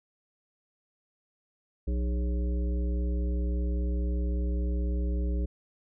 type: harmonic tone with a mistuned harmonic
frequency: 61 Hz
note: B1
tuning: 21 cents flat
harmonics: 1 / 3 / 5 / 7 / 9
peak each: -26 / -38 / -40 / -42 / -47 dBFS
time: 1.87-5.46 s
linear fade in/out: 10 ms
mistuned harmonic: 7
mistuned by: -76 cents
effects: none